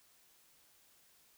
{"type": "silence", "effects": ["white hiss -67 dBFS RMS until 1.37 s"]}